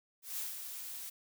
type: noise with ADSR envelope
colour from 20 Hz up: blue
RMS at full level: -38 dBFS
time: 0.22-1.1 s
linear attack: 160 ms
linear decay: 170 ms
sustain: -6 dB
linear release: 10 ms
effects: none